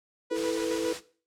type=tone with tremolo; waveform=sawtooth; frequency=488.9 Hz; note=B4; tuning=18 cents flat; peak=-31 dBFS; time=0.3-0.99 s; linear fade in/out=20 ms; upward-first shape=square; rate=7.3 Hz; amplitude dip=80%
type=chord; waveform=sine; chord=E suspended fourth; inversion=none; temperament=equal; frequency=329.6 / 440 / 493.9 Hz; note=E4 / A4 / B4; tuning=0 / 0 / 0 cents; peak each=-31 dBFS; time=0.31-0.93 s; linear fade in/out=5 ms
type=noise; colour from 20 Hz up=white; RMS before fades=-36 dBFS; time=0.33-1.01 s; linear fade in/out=50 ms
effects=noise-tail reverb RT60 0.4 s tail -17 dB re dry + low-pass 7000 Hz 12 dB/octave